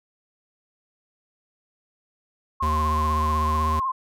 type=tone with vibrato; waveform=sine; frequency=1055 Hz; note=C6; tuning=14 cents sharp; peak=-22 dBFS; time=2.6-3.92 s; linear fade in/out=10 ms; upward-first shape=triangle; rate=16 Hz; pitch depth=60 cents each way
type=tone with pitch glide; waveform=square; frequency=76.8 to 77.74 Hz; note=D#2 to D#2; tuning=-22 to -1 cents; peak=-24 dBFS; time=2.62-3.8 s; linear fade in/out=10 ms; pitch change=+21 cents; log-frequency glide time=3.49-3.67 s
effects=none